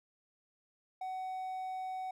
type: tone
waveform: triangle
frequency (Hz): 750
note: F#5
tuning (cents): +23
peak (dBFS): -35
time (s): 1.01-2.11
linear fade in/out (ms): 5
effects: none